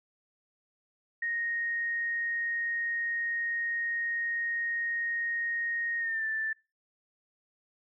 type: tone with pitch glide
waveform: sine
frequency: 1864.7 to 1766.2 Hz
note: A#6 to A6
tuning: 0 to +6 cents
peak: -29 dBFS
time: 1.22-6.53 s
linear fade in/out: 5 ms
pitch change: -94 cents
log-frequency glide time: 5.99-6.25 s
effects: noise-tail reverb RT60 0.3 s tail -26 dB re dry